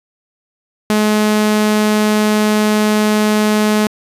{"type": "tone", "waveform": "sawtooth", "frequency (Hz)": 212.5, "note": "G#3", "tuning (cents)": 40, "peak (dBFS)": -7, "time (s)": [0.9, 3.87], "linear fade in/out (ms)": 0, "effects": ["resampled to 32000 Hz", "8-bit"]}